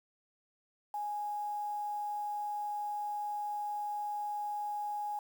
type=tone with quantisation; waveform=sine; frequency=830.6 Hz; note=G#5; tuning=in tune; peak=-34 dBFS; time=0.94-5.19 s; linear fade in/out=2 ms; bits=9; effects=none